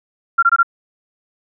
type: tone bursts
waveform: sine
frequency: 1378 Hz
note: F6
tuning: 24 cents flat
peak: -8 dBFS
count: 4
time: 0.38-0.631 s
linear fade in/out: 10 ms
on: 47 ms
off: 21 ms
effects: none